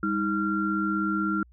sine tone cluster, 199.7 / 315.8 / 1378 Hz, G3 / D#4 / F6, +32 / +26 / -24 cents, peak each -28 dBFS, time 0.03-1.43 s, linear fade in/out 2 ms, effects added 60 Hz sine -52 dBFS peak until 1.52 s

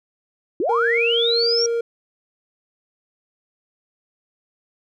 sine linear sweep, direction up, 293.7 to 5700 Hz, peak -18 dBFS, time 0.6-1.66 s, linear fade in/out 2 ms
triangle tone, 466.2 Hz, A#4, in tune, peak -17 dBFS, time 0.69-1.81 s, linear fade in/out 5 ms
effects none

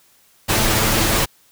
pink noise with comb filter, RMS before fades -17 dBFS, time 0.48-1.26 s, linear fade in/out 20 ms, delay 9.1 ms, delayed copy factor +0.6, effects white hiss -55 dBFS RMS until 1.51 s

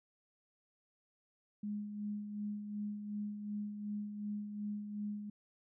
sine tone with tremolo, 207.7 Hz, G#3, in tune, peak -36 dBFS, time 1.63-5.3 s, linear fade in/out 5 ms, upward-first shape sine, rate 2.7 Hz, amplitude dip 50%, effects none

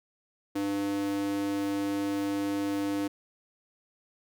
square tone with high-pass filter, 99.9 Hz, G2, 33 cents sharp, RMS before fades -30 dBFS, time 0.55-3.08 s, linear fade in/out 10 ms, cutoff 310 Hz, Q 3.2, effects none

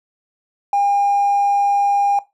triangle tone with hard clipping, 806 Hz, G5, 48 cents sharp, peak -13 dBFS, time 0.73-2.19 s, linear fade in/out 2 ms, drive 2 dB, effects noise-tail reverb RT60 0.2 s tail -17 dB re dry

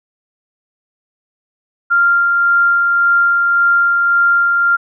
sine tone with tremolo, 1392 Hz, F6, 6 cents flat, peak -8 dBFS, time 1.9-4.77 s, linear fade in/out 20 ms, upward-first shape sine, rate 1.8 Hz, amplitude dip 25%, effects none

